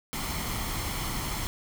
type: noise with comb filter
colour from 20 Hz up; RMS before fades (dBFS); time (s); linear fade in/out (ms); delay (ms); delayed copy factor
pink; -32; 0.13-1.47; 0; 0.94; +0.5
effects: none